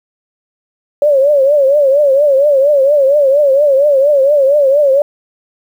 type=tone with vibrato; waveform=sine; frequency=563 Hz; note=C#5; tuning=27 cents sharp; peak=-6 dBFS; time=1.02-5.02 s; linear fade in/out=2 ms; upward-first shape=triangle; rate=4.3 Hz; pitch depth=130 cents each way; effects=7-bit